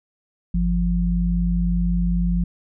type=tone pair together; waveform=sine; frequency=50.34 / 174.3 Hz; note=G1 / F3; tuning=+47 / -3 cents; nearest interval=octave + minor seventh; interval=2150 cents; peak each=-20 dBFS; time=0.54-2.44 s; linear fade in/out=5 ms; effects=none